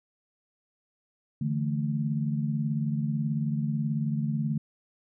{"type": "chord", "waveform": "sine", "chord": "D suspended second", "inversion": "none", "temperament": "just", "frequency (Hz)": [146.83, 165.19, 220.2], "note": ["D3", "E3", "A3"], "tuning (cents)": [0, 4, 2], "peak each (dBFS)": [-28, -34, -30], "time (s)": [1.41, 4.58], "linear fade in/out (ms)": 5, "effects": []}